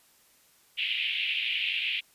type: band-pass noise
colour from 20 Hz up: pink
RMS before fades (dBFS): -30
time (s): 0.77-2.01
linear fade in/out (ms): 20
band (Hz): 2400 to 3200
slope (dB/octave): 48
effects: white hiss -62 dBFS RMS until 2.14 s + resampled to 32000 Hz